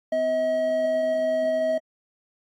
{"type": "tone pair together", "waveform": "triangle", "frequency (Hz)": [254, 638.2], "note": ["B3", "D#5"], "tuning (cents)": [49, 44], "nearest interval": "octave + major third", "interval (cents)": 1595, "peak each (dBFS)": [-31, -19], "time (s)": [0.12, 1.78], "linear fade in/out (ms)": 5, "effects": ["AAC 48 kbps"]}